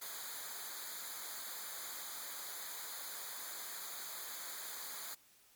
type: noise with comb filter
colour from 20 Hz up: white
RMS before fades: -45 dBFS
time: 0.01-5.15 s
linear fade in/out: 10 ms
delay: 0.36 ms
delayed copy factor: -1
effects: white hiss -66 dBFS RMS until 5.55 s + MP3 96 kbps